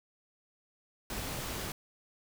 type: noise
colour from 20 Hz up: pink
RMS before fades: -38 dBFS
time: 1.1-1.72 s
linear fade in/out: 2 ms
effects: none